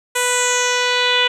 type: tone with low-pass filter sweep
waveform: 10% pulse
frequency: 493.9 Hz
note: B4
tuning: in tune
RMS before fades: -17 dBFS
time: 0.15-1.28 s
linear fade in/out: 10 ms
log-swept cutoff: 10000 to 3200 Hz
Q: 4
effects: none